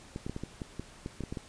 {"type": "clicks", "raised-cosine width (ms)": 3, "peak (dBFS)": -23, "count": 12, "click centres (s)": [0.161, 0.265, 0.296, 0.364, 0.436, 0.618, 0.796, 1.061, 1.207, 1.237, 1.325, 1.372], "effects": ["pink hiss -53 dBFS RMS until 1.48 s", "resampled to 22050 Hz"]}